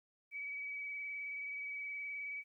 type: tone with vibrato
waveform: sine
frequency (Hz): 2279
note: C#7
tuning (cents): +47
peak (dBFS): -40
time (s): 0.31-2.44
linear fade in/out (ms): 50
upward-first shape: sine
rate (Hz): 19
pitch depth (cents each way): 20
effects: 13-bit